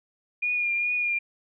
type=tone with vibrato; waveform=sine; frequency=2427 Hz; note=D#7; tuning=44 cents flat; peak=-23 dBFS; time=0.42-1.19 s; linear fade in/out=10 ms; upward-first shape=triangle; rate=2.4 Hz; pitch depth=30 cents each way; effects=none

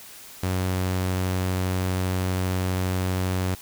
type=tone; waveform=sawtooth; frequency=92.5 Hz; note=F#2; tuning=in tune; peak=-19 dBFS; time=0.43-3.55 s; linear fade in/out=5 ms; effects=white hiss -44 dBFS RMS until 3.61 s

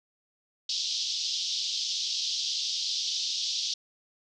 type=band-pass noise; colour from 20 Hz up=white; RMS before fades=-31 dBFS; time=0.69-3.74 s; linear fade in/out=5 ms; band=3200 to 5700 Hz; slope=48 dB/octave; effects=none

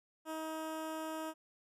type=tone with notch filter; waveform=15% pulse; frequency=316.8 Hz; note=D#4; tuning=31 cents sharp; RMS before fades=-41 dBFS; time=0.25-1.34 s; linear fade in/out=50 ms; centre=4300 Hz; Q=1.1; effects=resampled to 32000 Hz

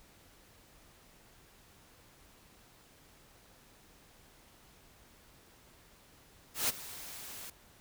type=noise with ADSR envelope; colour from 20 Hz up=white; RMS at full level=-29 dBFS; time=6.54-7.5 s; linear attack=150 ms; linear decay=20 ms; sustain=-17 dB; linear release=4 ms; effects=pink hiss -61 dBFS RMS until 7.8 s

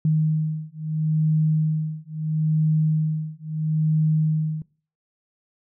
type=beating tone pair; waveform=sine; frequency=155.56 / 156.31 Hz; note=D#3 / D#3; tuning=0 / +8 cents; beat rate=0.75 Hz; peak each=-22 dBFS; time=0.05-4.62 s; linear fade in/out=2 ms; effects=noise-tail reverb RT60 0.4 s tail -22 dB re dry

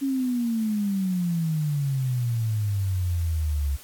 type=exponential sweep; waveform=sine; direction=down; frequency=277.2 to 68.5 Hz; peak=-22 dBFS; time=0.01-3.77 s; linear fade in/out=20 ms; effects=white hiss -47 dBFS RMS until 3.83 s + AAC 64 kbps

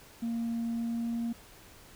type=tone with pitch glide; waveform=sine; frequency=231.6 to 233.2 Hz; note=A#3 to A#3; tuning=-11 to +1 cents; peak=-28 dBFS; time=0.22-1.33 s; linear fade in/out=10 ms; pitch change=+12 cents; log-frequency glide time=0.64-1.18 s; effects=tanh soft clip ceiling -28 dBFS + pink hiss -54 dBFS RMS until 1.95 s

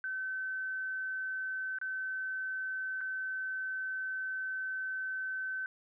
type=tone with dropouts; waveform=sine; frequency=1530 Hz; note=G6; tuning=42 cents flat; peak=-34 dBFS; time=0.04-5.66 s; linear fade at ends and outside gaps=1 ms; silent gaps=1.786-1.814 / 3.008-3.012 s; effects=none

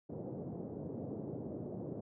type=band-pass noise; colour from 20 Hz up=pink; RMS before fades=-43 dBFS; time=0.09-2.01 s; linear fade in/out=10 ms; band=120 to 550 Hz; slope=24 dB/octave; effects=none

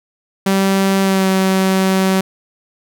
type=tone with pitch glide; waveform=sawtooth; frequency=193.9 to 190.02 Hz; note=G3 to F#3; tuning=-19 to +46 cents; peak=-8 dBFS; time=0.46-2.21 s; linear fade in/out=5 ms; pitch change=-35 cents; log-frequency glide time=1.02-1.27 s; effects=none

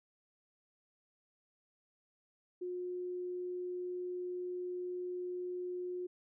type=tone; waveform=sine; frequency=359.8 Hz; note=F#4; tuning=48 cents flat; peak=-37 dBFS; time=2.61-6.07 s; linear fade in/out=10 ms; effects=none

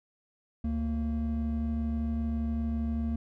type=tone pair together; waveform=triangle; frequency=72.04 / 228.7 Hz; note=D2 / A#3; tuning=-33 / -33 cents; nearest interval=octave + minor sixth; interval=2000 cents; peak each=-28 dBFS; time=0.64-3.16 s; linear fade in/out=5 ms; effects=tanh soft clip ceiling -21 dBFS

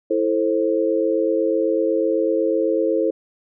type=chord; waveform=sine; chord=A minor; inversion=second; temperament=just; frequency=330 / 440 / 528 Hz; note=E4 / A4 / C5; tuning=+2 / 0 / +16 cents; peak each=-21 dBFS; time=0.1-3.11 s; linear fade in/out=10 ms; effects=none

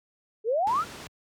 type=exponential sweep; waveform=sine; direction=up; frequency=415.3 to 1455 Hz; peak=-22 dBFS; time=0.44-0.85 s; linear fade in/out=50 ms
type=low-pass noise; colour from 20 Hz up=pink; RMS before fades=-41 dBFS; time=0.67-1.07 s; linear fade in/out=0 ms; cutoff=7600 Hz; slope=12 dB/octave
effects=high-pass 100 Hz 12 dB/octave

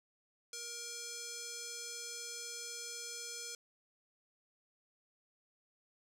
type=tone with band-pass filter; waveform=square; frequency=472 Hz; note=A#4; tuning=22 cents sharp; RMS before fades=-45 dBFS; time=0.53-3.55 s; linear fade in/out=2 ms; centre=6400 Hz; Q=2; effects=none

